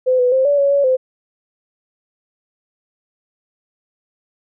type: tone with pitch steps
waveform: sine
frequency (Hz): 511 / 496.3 / 525 / 574 / 560 / 564 / 516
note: C5 / B4 / C5 / D5 / C#5 / C#5 / C5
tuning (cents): -41 / +8 / +6 / -40 / +18 / +30 / -24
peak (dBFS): -11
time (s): 0.06-0.97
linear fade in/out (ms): 20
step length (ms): 130
effects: none